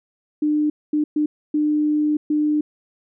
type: tone bursts at uneven times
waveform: sine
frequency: 300.6 Hz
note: D4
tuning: 40 cents sharp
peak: -16 dBFS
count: 5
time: 0.42-0.7 / 0.93-1.04 / 1.16-1.26 / 1.54-2.17 / 2.3-2.61 s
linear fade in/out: 5 ms
effects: none